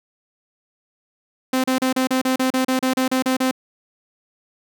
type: tone bursts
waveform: sawtooth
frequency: 259.2 Hz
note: C4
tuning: 16 cents flat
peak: -13 dBFS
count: 14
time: 1.53-3.512 s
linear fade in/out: 5 ms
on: 110 ms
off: 34 ms
effects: none